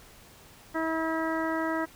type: harmonic tone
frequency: 322.5 Hz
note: E4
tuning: 38 cents flat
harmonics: 1 / 2 / 3 / 4 / 5 / 6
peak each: -30 / -33 / -35 / -36 / -37 / -38 dBFS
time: 0.74-1.86 s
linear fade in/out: 20 ms
effects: pink hiss -53 dBFS RMS until 1.95 s